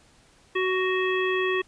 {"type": "harmonic tone with a mistuned harmonic", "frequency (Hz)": 372.5, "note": "F#4", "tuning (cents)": 12, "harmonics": [1, 3, 5, 7, 9], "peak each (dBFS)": [-24, -31, -29, -32, -37], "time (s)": [0.55, 1.62], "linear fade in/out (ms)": 10, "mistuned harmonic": 9, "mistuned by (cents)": -27, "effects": ["pink hiss -58 dBFS RMS until 1.67 s", "resampled to 22050 Hz"]}